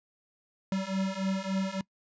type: beating tone pair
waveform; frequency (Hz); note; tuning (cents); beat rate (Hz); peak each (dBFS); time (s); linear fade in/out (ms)
square; 190 / 193.5; F#3 / G3; +46 / -22; 3.5; -33 / -32; 0.72-1.81; 2
effects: noise-tail reverb RT60 0.1 s tail -22 dB re dry + resampled to 16000 Hz